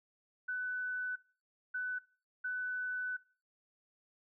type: tone bursts at uneven times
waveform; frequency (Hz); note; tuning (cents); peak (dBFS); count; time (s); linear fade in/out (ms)
sine; 1498; F#6; +21; -34; 3; 0.48-1.16 / 1.74-1.99 / 2.44-3.17; 10
effects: noise-tail reverb RT60 0.4 s tail -22 dB re dry